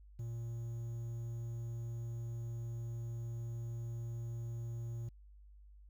triangle tone with quantisation, 116.54 Hz, A#2, in tune, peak -37 dBFS, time 0.19-5.09 s, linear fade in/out 5 ms, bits 11, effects added 50 Hz sine -55 dBFS peak until 5.89 s

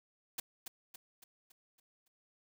white noise with echo, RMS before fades -38 dBFS, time 0.38-0.4 s, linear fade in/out 5 ms, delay 280 ms, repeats 6, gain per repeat -6 dB, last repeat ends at 2.08 s, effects none

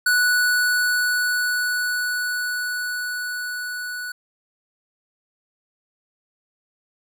square tone with level ramp, 1477 Hz, F#6, 3 cents flat, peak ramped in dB -16 to -29 dBFS, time 0.06-4.12 s, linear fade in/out 5 ms, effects none

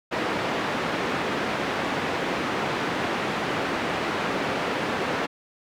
pink band-pass noise, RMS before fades -27 dBFS, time 0.11-5.27 s, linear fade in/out 20 ms, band 220 to 2500 Hz, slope 12 dB/octave, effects none

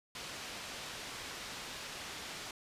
white low-pass noise, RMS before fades -45 dBFS, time 0.15-2.51 s, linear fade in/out 2 ms, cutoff 4800 Hz, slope 12 dB/octave, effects resampled to 32000 Hz

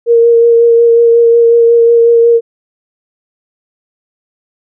sine tone with vibrato, 466.2 Hz, A#4, in tune, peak -3 dBFS, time 0.06-2.41 s, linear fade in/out 50 ms, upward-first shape sine, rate 5.5 Hz, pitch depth 15 cents each way, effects none

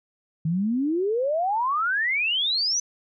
sine exponential sweep, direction up, 153.9 to 6120 Hz, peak -21 dBFS, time 0.45-2.8 s, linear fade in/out 5 ms, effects none

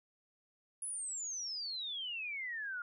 sine exponential sweep, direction down, 10540 to 1396.9 Hz, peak -38 dBFS, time 0.82-2.82 s, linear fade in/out 2 ms, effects none

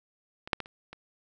clicks, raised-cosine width 0.3 ms, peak -24 / -8 / -18 / -30 / -27 dBFS, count 5, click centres 0.475 / 0.532 / 0.603 / 0.659 / 0.93 s, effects none

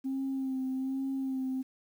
sine tone with vibrato, 265 Hz, C4, 22 cents sharp, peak -29 dBFS, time 0.04-1.63 s, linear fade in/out 20 ms, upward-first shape sine, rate 1.2 Hz, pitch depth 28 cents each way, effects tanh soft clip ceiling -27 dBFS + 10-bit

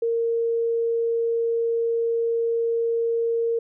sine tone, 462.1 Hz, A#4, 15 cents flat, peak -20 dBFS, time 0.02-3.59 s, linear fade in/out 5 ms, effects none

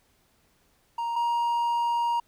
triangle tone pair in turn, 935 / 942.6 Hz, A#5 / A#5, +5 / +19 cents, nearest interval unison, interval 14 cents, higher second, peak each -25 / -21 dBFS, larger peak second, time 0.98-1.16 / 1.16-2.2 s, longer second, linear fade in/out 5 ms, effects pink hiss -66 dBFS RMS until 2.27 s

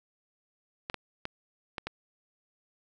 clicks, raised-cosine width 0.3 ms, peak -18 dBFS, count 5, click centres 0.899 / 0.943 / 1.254 / 1.782 / 1.87 s, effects none

